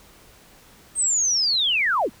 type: linear sweep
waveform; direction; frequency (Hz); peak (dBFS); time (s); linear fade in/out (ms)
sine; down; 8480 to 157.6; -18; 0.95-2.1; 50
effects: pink hiss -51 dBFS RMS until 2.2 s